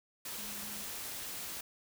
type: tone in noise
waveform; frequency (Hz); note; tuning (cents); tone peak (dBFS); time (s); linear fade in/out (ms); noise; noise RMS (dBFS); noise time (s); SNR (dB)
sine; 207.7; G#3; 0; -51; 0.38-0.83; 5; white; -42; 0.25-1.61; -12
effects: none